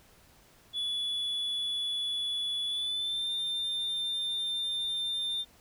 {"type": "tone with pitch glide", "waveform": "sine", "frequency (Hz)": [3424, 3598], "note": ["A7", "A7"], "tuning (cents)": [-48, 38], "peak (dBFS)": -27, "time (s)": [0.73, 5.45], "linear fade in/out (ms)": 50, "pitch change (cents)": 86, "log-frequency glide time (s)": [2.66, 3.29], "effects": ["tanh soft clip ceiling -29 dBFS", "pink hiss -60 dBFS RMS until 5.6 s"]}